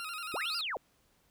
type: tone with vibrato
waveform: 20% pulse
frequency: 1321 Hz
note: E6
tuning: 3 cents sharp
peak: -33 dBFS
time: 0-0.61 s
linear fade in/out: 0 ms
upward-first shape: square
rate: 11 Hz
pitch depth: 80 cents each way
type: linear two-way sweep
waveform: sine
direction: up then down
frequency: 282.4 to 5140 to 383.6 Hz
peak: -33 dBFS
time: 0.34-0.77 s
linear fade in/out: 0 ms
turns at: 0.56 s
effects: pink hiss -70 dBFS RMS until 1.3 s